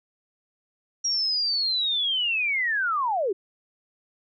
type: linear sweep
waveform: sine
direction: down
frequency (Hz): 5680 to 352.4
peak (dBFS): -22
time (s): 1.04-3.33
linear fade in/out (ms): 10
effects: none